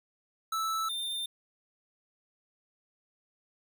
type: tone pair in turn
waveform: square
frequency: 1314 / 3604 Hz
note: E6 / A7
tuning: -6 / +41 cents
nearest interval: octave + perfect fourth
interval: 1747 cents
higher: second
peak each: -30 / -33 dBFS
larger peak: first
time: 0.52-0.89 / 0.89-1.26 s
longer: neither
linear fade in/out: 5 ms
effects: none